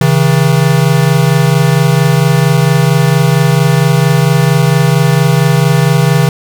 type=tone pair together; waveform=square; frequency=135.61 / 160 Hz; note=C#3 / D#3; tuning=-38 / +49 cents; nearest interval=minor third; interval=287 cents; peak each=-10 dBFS; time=0.01-6.29 s; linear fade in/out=2 ms; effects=none